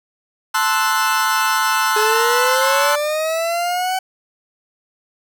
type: chord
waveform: 40% pulse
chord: F# half-diminished seventh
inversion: first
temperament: equal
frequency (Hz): 880 / 1046.5 / 1318.5 / 1480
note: A5 / C6 / E6 / F#6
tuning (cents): 0 / 0 / 0 / 0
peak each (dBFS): -20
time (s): 0.54-2.96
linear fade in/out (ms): 10
type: linear sweep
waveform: 40% pulse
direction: up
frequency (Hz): 419.9 to 757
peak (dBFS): -17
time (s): 1.96-3.99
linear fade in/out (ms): 5
effects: none